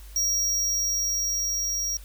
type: tone with level ramp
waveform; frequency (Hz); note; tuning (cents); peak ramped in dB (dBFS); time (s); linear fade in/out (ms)
square; 5660; F8; +22; -22 to -26; 0.16-1.97; 2
effects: added 50 Hz sine -41 dBFS peak until 2.04 s + white hiss -52 dBFS RMS until 2.04 s